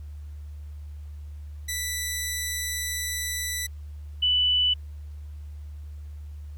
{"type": "tone pair in turn", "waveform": ["10% pulse", "sine"], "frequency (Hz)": [1975.5, 2980], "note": ["B6", "F#7"], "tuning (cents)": [0, 12], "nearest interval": "perfect fifth", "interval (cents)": 712, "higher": "second", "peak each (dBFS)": -19, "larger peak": "neither", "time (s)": [[1.68, 3.67], [4.22, 4.74]], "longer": "first", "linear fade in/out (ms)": 10, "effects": ["added 74 Hz sine -36 dBFS peak until 6.57 s", "pink hiss -63 dBFS RMS until 6.57 s"]}